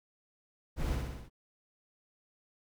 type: noise with echo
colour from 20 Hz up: brown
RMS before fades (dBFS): -33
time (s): 0.76-0.99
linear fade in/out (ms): 50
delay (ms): 62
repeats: 5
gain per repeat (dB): -3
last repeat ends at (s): 1.3
effects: none